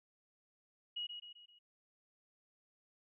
sine tone with echo, 2900 Hz, F#7, 35 cents flat, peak -38 dBFS, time 0.96-1.07 s, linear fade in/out 10 ms, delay 130 ms, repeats 4, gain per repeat -6 dB, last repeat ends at 1.59 s, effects none

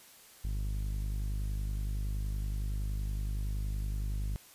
sawtooth tone with low-pass filter, 50.7 Hz, G#1, 41 cents flat, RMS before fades -34 dBFS, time 0.44-4.36 s, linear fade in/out 0 ms, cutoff 140 Hz, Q 0.54, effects white hiss -56 dBFS RMS until 4.54 s + resampled to 32000 Hz

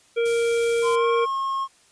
harmonic tone, 466.2 Hz, A#4, in tune, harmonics 1 / 3 / 5 / 7, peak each -19 / -34 / -32 / -38 dBFS, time 0.16-1.26 s, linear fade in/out 20 ms
white band-stop noise, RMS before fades -35 dBFS, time 0.25-0.96 s, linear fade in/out 10 ms, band 150 to 4200 Hz, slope 12 dB/octave
triangle tone with pitch glide, 1033 to 1080.6 Hz, C6 to C#6, -22 to -44 cents, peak -21 dBFS, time 0.82-1.68 s, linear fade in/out 50 ms, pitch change +78 cents, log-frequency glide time 0.95-1.05 s
effects white hiss -57 dBFS RMS until 1.91 s + resampled to 22050 Hz

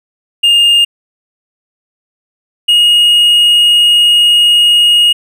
triangle tone pair in turn, 2823 / 2872 Hz, F7 / F7, +18 / +48 cents, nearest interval unison, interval 30 cents, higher second, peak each -3 dBFS, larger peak neither, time 0.43-0.85 / 2.68-5.13 s, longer second, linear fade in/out 10 ms, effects none

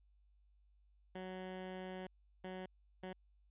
15% pulse tone bursts at uneven times, 185.7 Hz, F#3, 7 cents sharp, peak -38 dBFS, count 3, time 1.15-2.07 / 2.44-2.66 / 3.03-3.13 s, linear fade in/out 5 ms, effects added 50 Hz sine -67 dBFS peak until 3.5 s + resampled to 8000 Hz

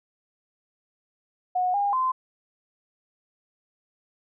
sine tone with pitch steps, 730 / 809 / 1034 Hz, F#5 / G#5 / C6, -24 / -46 / -21 cents, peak -21 dBFS, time 1.55-2.12 s, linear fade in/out 10 ms, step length 190 ms, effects none

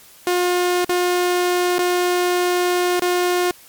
sawtooth tone with dropouts, 357 Hz, F4, 38 cents sharp, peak -12 dBFS, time 0.27-3.51 s, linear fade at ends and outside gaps 1 ms, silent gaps 0.846-0.893 / 1.784-1.79 / 2.996-3.021 s, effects white hiss -46 dBFS RMS until 3.68 s + MP3 96 kbps

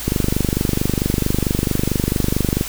click train, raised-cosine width 3 ms, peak -4 dBFS, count 63, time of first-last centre 0.08-2.611 s, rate 24.5 Hz, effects added 50 Hz sine -34 dBFS peak until 2.68 s + white hiss -29 dBFS RMS until 2.68 s

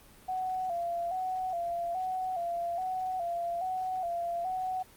sine tone with vibrato, 716 Hz, F5, 43 cents sharp, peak -30 dBFS, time 0.28-4.83 s, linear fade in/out 10 ms, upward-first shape square, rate 1.2 Hz, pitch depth 70 cents each way, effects pink hiss -56 dBFS RMS until 4.96 s + Opus 32 kbps

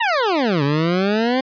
20% pulse exponential two-way sweep, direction down then up, 976 to 137.8 to 266.8 Hz, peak -11 dBFS, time 0-1.41 s, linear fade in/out 10 ms, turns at 0.63 s, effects resampled to 11025 Hz

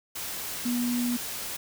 sine tone in noise, 242.7 Hz, B3, 30 cents flat, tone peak -25 dBFS, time 0.65-1.17 s, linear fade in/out 10 ms, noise white, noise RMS -35 dBFS, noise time 0.15-1.57 s, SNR +7 dB, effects none

